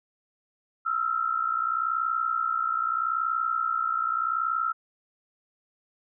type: tone pair together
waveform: sine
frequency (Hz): 1302.2 / 1363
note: E6 / F6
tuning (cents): -22 / -43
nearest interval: minor second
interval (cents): 79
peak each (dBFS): -27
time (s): 0.85-4.73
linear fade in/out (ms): 20
effects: none